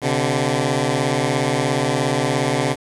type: beating tone pair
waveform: 10% pulse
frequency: 127.9 / 144.9 Hz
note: C3 / D3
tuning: -39 / -23 cents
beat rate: 17 Hz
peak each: -12 dBFS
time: 0.01-2.76 s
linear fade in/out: 50 ms
effects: resampled to 24000 Hz + 7-bit